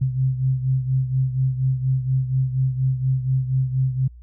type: beating tone pair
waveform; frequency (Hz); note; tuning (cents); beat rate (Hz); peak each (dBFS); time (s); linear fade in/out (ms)
sine; 130 / 134.2; C3 / C3; -11 / +44; 4.2; -19 / -25; 0.01-4.08; 10
effects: added 60 Hz sine -40 dBFS peak until 4.22 s